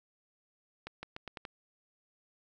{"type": "accelerating click train", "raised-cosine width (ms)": 0.3, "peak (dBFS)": -25, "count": 6, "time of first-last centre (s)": [0.87, 1.452], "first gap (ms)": 160, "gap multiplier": 0.84, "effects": []}